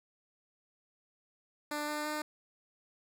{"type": "tone with pitch steps", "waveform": "10% pulse", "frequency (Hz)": [296.8, 299.7, 302.7], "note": ["D4", "D4", "D#4"], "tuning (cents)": [18, 35, -48], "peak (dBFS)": -26, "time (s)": [1.71, 2.22], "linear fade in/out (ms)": 5, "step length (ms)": 170, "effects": []}